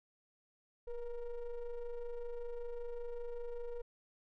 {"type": "ring-modulated tone", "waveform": "triangle", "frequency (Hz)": 232.4, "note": "A#3", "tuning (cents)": -5, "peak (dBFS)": -34, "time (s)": [0.87, 3.82], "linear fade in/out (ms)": 10, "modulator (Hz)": 245, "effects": []}